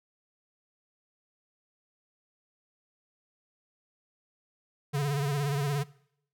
square tone with vibrato, 142.4 Hz, C#3, 47 cents sharp, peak -27 dBFS, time 4.93-5.84 s, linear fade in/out 20 ms, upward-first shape sine, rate 17 Hz, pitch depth 66 cents each way, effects noise-tail reverb RT60 0.7 s tail -21 dB re dry

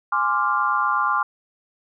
sine chord, D half-diminished seventh, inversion second, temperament equal, 830.6 / 1046.5 / 1174.7 / 1396.9 Hz, Ab5 / C6 / D6 / F6, 0 / 0 / 0 / 0 cents, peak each -27 / -23 / -22 / -24 dBFS, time 0.12-1.23 s, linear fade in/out 5 ms, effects none

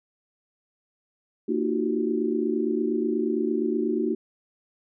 sine tone cluster, 230.4 / 305.1 / 352.3 / 380.8 Hz, A#3 / D#4 / F4 / F#4, -20 / -34 / +15 / +50 cents, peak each -28 dBFS, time 1.48-4.15 s, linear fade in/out 10 ms, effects none

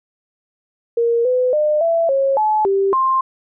sine tone with pitch steps, 467.5 / 504 / 604 / 667 / 544 / 858 / 391.8 / 1054 Hz, A#4 / B4 / D5 / E5 / C#5 / A5 / G4 / C6, +5 / +35 / +48 / +20 / -33 / -44 / -1 / +12 cents, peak -13 dBFS, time 0.97-3.21 s, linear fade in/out 5 ms, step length 280 ms, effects none

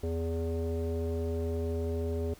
square tone with low-pass filter, 82.41 Hz, E2, in tune, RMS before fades -32 dBFS, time 0.03-2.34 s, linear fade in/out 5 ms, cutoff 480 Hz, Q 9.3, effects pink hiss -56 dBFS RMS until 2.39 s

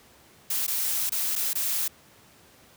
blue noise with dropouts, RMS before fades -27 dBFS, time 0.5-1.88 s, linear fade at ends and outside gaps 5 ms, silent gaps 0.667-0.678 / 1.095-1.12 / 1.355-1.36 / 1.533-1.553 s, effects pink hiss -55 dBFS RMS until 2.76 s + high-pass 80 Hz 12 dB/octave

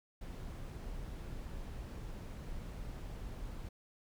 brown noise, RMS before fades -44 dBFS, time 0.21-3.69 s, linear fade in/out 5 ms, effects none

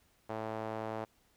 sawtooth tone with band-pass filter, 110.2 Hz, A2, 3 cents sharp, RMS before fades -39 dBFS, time 0.29-1.05 s, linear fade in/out 10 ms, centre 710 Hz, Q 1.4, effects pink hiss -70 dBFS RMS until 1.36 s

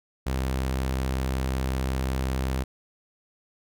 sawtooth tone, 65.41 Hz, C2, in tune, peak -21 dBFS, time 0.26-2.64 s, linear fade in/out 10 ms, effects none

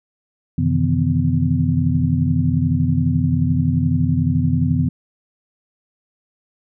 sine tone cluster, 91.1 / 129.8 / 152.3 / 163.9 / 250.4 Hz, F#2 / C3 / D#3 / E3 / B3, -26 / -13 / -37 / -10 / +24 cents, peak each -21 dBFS, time 0.58-4.89 s, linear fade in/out 5 ms, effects none

